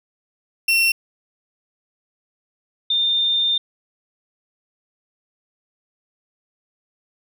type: tone pair in turn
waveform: 35% pulse / sine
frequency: 2717 / 3613 Hz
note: F7 / A7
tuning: -48 / +45 cents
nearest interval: perfect fourth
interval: 493 cents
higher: second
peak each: -13 / -16 dBFS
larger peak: first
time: 0.68-0.92 / 2.9-3.58 s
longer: second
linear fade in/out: 5 ms
effects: none